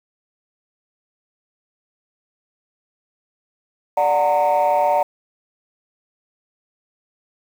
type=chord; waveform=sine; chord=D augmented; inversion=none; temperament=just; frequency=587.3 / 734.2 / 917.7 Hz; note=D5 / F#5 / A#5; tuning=0 / -14 / -27 cents; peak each=-17 dBFS; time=3.97-5.03 s; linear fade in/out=5 ms; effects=tanh soft clip ceiling -10 dBFS + 7-bit